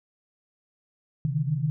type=tone cluster; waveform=sine; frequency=132.1 / 149.9 / 157.2 Hz; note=C3 / D3 / D#3; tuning=+17 / +36 / +18 cents; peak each=-28 dBFS; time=1.25-1.7 s; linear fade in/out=0 ms; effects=none